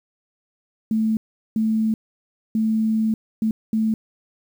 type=tone bursts at uneven times; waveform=sine; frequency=220 Hz; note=A3; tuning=in tune; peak=-17 dBFS; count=5; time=0.91-1.17 / 1.56-1.94 / 2.55-3.14 / 3.42-3.51 / 3.73-3.94 s; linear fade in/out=2 ms; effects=8-bit